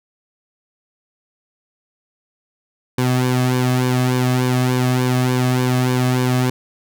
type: tone with flanger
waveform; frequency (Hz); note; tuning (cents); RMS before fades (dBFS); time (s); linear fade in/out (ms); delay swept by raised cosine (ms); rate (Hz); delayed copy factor
sawtooth; 126.5; B2; +42; -17; 2.98-6.5; 5; 1.5 to 2.14; 3.4; -0.7
effects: none